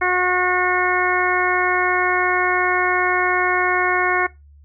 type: harmonic tone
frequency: 362.9 Hz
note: F#4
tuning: 34 cents flat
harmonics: 1 / 2 / 3 / 4 / 5 / 6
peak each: -23 / -23 / -23 / -23 / -23 / -23 dBFS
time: 0.01-4.27 s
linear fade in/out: 10 ms
effects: noise-tail reverb RT60 0.2 s tail -20 dB re dry + added 72 Hz sine -44 dBFS peak until 4.64 s